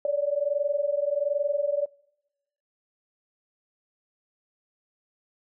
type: tone pair together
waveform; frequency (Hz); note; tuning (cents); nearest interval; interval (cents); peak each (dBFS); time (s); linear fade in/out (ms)
sine; 566 / 587.3; C#5 / D5; +36 / 0; minor second; 64; -26; 0.05-1.86; 2
effects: noise-tail reverb RT60 0.9 s tail -25 dB re dry